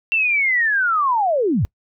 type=linear sweep; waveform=sine; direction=down; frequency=2725 to 71.6 Hz; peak=-15 dBFS; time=0.12-1.65 s; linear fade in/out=0 ms; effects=noise-tail reverb RT60 0.1 s tail -25 dB re dry